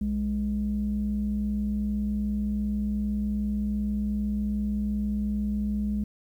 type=tone pair together; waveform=sine; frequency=61.74 / 207.8 Hz; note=B1 / G#3; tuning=0 / +1 cents; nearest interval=octave + major sixth; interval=2101 cents; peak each=-30 / -25 dBFS; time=0.01-6.04 s; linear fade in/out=5 ms; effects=tanh soft clip ceiling -19 dBFS + 10-bit